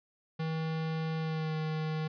square tone with pitch glide, 160 to 156.62 Hz, D#3 to D#3, +49 to +12 cents, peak -32 dBFS, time 0.39-2.08 s, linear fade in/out 10 ms, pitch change -37 cents, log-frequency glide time 1.18-1.56 s, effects resampled to 11025 Hz

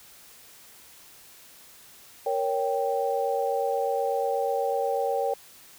sine chord, G diminished, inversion first, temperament equal, 466.2 / 554.4 / 784 Hz, Bb4 / Db5 / G5, 0 / 0 / 0 cents, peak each -28 dBFS, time 2.26-5.34 s, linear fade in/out 5 ms, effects white hiss -51 dBFS RMS until 5.78 s

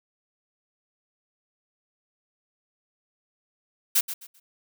blue noise with echo, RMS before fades -20 dBFS, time 3.95-4.01 s, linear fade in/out 10 ms, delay 130 ms, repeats 3, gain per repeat -12 dB, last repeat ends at 4.4 s, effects none

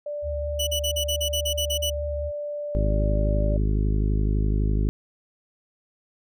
sine tone, 587.3 Hz, D5, in tune, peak -28 dBFS, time 0.06-3.57 s, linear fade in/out 5 ms
sine tone with vibrato, 73.6 Hz, D2, 4 cents sharp, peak -28 dBFS, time 0.22-2.32 s, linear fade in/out 50 ms, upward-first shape sine, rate 4.5 Hz, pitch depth 33 cents each way
sawtooth tone bursts, 2960 Hz, F#7, in tune, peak -21 dBFS, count 11, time 0.59-1.902 s, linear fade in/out 10 ms, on 82 ms, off 41 ms
harmonic tone, 51.91 Hz, G#1, in tune, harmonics 1 / 2 / 3 / 4 / 5 / 6 / 7 / 8, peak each -21 / -27 / -31 / -33 / -35 / -37 / -38 / -39 dBFS, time 2.75-4.89 s, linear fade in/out 0 ms
effects none

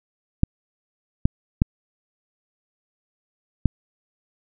clicks, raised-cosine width 5 ms, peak -3 dBFS, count 4, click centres 0.434 / 1.255 / 1.619 / 3.657 s, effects none

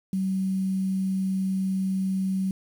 sine tone with quantisation, 190.2 Hz, F#3, 48 cents sharp, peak -23 dBFS, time 0.13-2.51 s, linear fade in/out 2 ms, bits 8, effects none

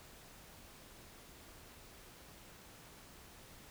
silence, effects pink hiss -57 dBFS RMS until 3.7 s

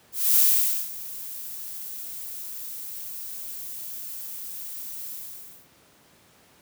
violet noise with ADSR envelope, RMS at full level -17 dBFS, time 0.12-5.68 s, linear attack 260 ms, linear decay 500 ms, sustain -19 dB, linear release 550 ms, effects pink hiss -57 dBFS RMS until 6.61 s + high-pass 100 Hz 12 dB/octave

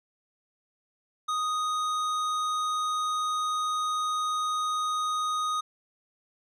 sine tone with hard clipping, 1244.5 Hz, D#6, in tune, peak -28 dBFS, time 1.28-5.61 s, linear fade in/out 10 ms, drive 12 dB, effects none

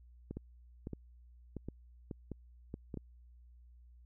clicks, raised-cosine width 3 ms, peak -28 dBFS, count 11, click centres 0.31 / 0.37 / 0.871 / 0.933 / 1.567 / 1.686 / 2.112 / 2.317 / 2.741 / 2.942 / 2.973 s, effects added 60 Hz sine -56 dBFS peak until 4.05 s

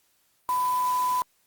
sine tone in noise, 1000 Hz, B5, 21 cents sharp, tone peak -22 dBFS, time 0.49-1.22 s, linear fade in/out 0 ms, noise white, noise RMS -39 dBFS, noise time 0.49-1.22 s, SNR +14 dB, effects white hiss -67 dBFS RMS until 1.46 s + Opus 48 kbps

